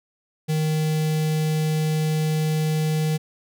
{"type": "tone with notch filter", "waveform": "square", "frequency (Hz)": 155.56, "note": "D#3", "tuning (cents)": 0, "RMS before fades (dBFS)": -22, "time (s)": [0.48, 3.18], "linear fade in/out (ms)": 20, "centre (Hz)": 1200, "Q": 0.94, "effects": []}